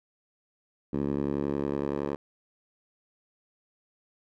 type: tone with band-pass filter sweep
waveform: 10% pulse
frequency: 70.8 Hz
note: C#2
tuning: 37 cents sharp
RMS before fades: -30 dBFS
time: 0.93-2.16 s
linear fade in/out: 5 ms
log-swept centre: 270 to 530 Hz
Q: 1.1
effects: none